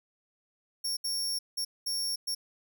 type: tone bursts at uneven times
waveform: sawtooth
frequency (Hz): 5500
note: F8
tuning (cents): -27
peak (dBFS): -27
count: 5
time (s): 0.84-0.97 / 1.04-1.39 / 1.57-1.65 / 1.86-2.16 / 2.27-2.35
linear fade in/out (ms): 10
effects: none